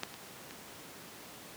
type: clicks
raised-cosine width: 0.2 ms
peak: -16 / -27 / -28 dBFS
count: 3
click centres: 0.034 / 0.141 / 0.509 s
effects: pink hiss -49 dBFS RMS until 1.56 s + high-pass 150 Hz 12 dB/octave